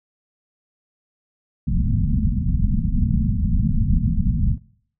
pink low-pass noise, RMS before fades -19 dBFS, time 1.67-4.58 s, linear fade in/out 10 ms, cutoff 240 Hz, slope 96 dB/octave, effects noise-tail reverb RT60 0.6 s tail -22 dB re dry

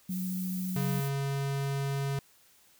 violet noise, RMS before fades -42 dBFS, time 0.08-1.11 s, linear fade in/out 50 ms
sine tone with vibrato, 185 Hz, F#3, in tune, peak -31 dBFS, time 0.09-1 s, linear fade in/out 5 ms, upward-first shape sine, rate 14 Hz, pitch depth 12 cents each way
square tone, 138.59 Hz, C#3, in tune, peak -30 dBFS, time 0.76-2.19 s, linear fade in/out 2 ms
effects white hiss -62 dBFS RMS until 2.79 s

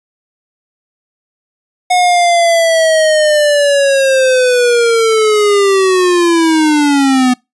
square linear sweep, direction down, 728 to 247.8 Hz, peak -8 dBFS, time 1.9-7.34 s, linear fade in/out 10 ms, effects noise-tail reverb RT60 0.2 s tail -25 dB re dry + resampled to 24000 Hz

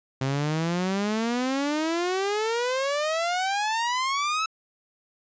sawtooth exponential sweep, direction up, 130.8 to 1318.5 Hz, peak -20 dBFS, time 0.21-4.46 s, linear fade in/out 5 ms, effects resampled to 16000 Hz

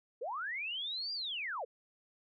sine linear two-way sweep, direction up then down, 419.3 to 4847 to 419.3 Hz, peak -36 dBFS, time 0.21-1.65 s, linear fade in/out 10 ms, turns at 1.13 s, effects none

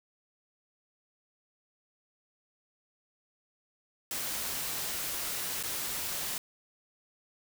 white noise with dropouts, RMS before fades -35 dBFS, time 4.11-6.38 s, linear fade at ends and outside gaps 1 ms, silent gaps 5.628-5.636 s, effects none

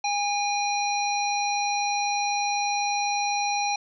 harmonic tone, 816 Hz, G#5, 31 cents flat, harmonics 1 / 3 / 5 / 7, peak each -25 / -30 / -32 / -33 dBFS, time 0.04-3.76 s, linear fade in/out 5 ms, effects none

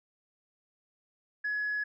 sine tone, 1689 Hz, G#6, 29 cents sharp, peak -28 dBFS, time 1.44-1.84 s, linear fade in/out 10 ms, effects tanh soft clip ceiling -26 dBFS

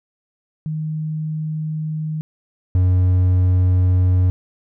sine / triangle tone pair in turn, 155.6 / 91.32 Hz, D#3 / F#2, 0 / -22 cents, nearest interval major sixth, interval 922 cents, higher first, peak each -21 / -10 dBFS, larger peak second, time 0.66-2.21 / 2.75-4.3 s, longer neither, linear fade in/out 0 ms, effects none

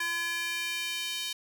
square tone with high-pass filter sweep, 340 Hz, F4, 46 cents flat, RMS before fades -33 dBFS, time 0-1.33 s, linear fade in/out 5 ms, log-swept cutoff 1600 to 3300 Hz, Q 2.3, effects none

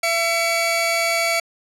sawtooth tone pair together, 673.4 / 2265 Hz, E5 / C#7, +37 / +37 cents, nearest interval octave + major sixth, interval 2100 cents, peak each -17 dBFS, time 0.03-1.4 s, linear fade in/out 5 ms, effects low-pass 11000 Hz 12 dB/octave

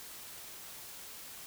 silence, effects white hiss -48 dBFS RMS until 1.46 s

